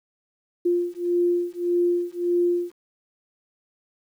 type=beating tone pair; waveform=sine; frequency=349.2 / 350.9 Hz; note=F4 / F4; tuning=0 / +8 cents; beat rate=1.7 Hz; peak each=-23 dBFS; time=0.65-2.72 s; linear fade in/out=10 ms; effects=9-bit